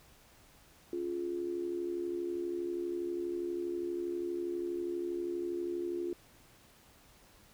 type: tone with amplitude modulation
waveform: sine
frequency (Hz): 349.2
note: F4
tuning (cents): 0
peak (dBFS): -30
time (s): 0.93-6.13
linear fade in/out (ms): 2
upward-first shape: sine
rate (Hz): 72.4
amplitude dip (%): 70
effects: pink hiss -61 dBFS RMS until 7.53 s